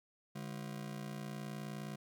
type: ring-modulated tone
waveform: 40% pulse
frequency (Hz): 174.61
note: F3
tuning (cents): 0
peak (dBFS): -38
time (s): 0.35-1.96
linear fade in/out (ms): 10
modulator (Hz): 29.8
effects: none